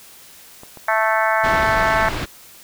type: clicks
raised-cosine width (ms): 1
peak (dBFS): -24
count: 3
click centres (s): 0.634 / 0.773 / 1.445
type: harmonic tone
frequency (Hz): 220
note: A3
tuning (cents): 0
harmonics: 3 / 4 / 5 / 6 / 7 / 8 / 9 / 10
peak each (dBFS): -21 / -21 / -24 / -24 / -23 / -24 / -29 / -29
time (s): 0.88-2.09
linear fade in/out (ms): 5
type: low-pass noise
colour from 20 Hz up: pink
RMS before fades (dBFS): -25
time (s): 1.43-2.26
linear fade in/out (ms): 20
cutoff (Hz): 4100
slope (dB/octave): 12
effects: white hiss -44 dBFS RMS until 2.63 s